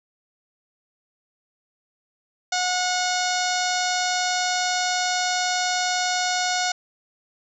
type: harmonic tone with a mistuned harmonic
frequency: 728 Hz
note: F#5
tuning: 28 cents flat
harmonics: 1 / 2 / 3 / 4 / 5 / 6 / 7 / 8 / 9 / 10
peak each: -25 / -28 / -32 / -35 / -32 / -31 / -32 / -32 / -36 / -34 dBFS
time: 2.52-6.72 s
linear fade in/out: 5 ms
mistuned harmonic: 7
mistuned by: +21 cents
effects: none